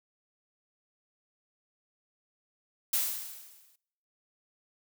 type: noise with exponential decay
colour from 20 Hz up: blue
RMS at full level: -26 dBFS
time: 2.93-3.76 s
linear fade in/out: 5 ms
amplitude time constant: 180 ms
effects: noise-tail reverb RT60 0.8 s tail -24 dB re dry